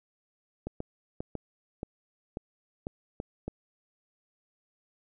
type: clicks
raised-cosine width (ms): 2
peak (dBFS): -21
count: 9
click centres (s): 0.67 / 0.804 / 1.205 / 1.353 / 1.831 / 2.371 / 2.869 / 3.201 / 3.48
effects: none